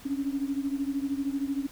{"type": "beating tone pair", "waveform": "sine", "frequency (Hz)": [273.5, 286.5], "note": ["C#4", "D4"], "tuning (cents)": [-23, -43], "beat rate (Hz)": 13, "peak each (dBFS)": [-29, -32], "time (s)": [0.05, 1.67], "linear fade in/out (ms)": 10, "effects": ["pink hiss -50 dBFS RMS until 1.71 s"]}